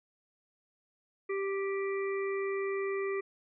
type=harmonic tone; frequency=392.1 Hz; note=G4; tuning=in tune; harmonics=1 / 3 / 5 / 6; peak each=-31 / -42 / -42 / -45 dBFS; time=1.29-3.21 s; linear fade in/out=10 ms; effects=none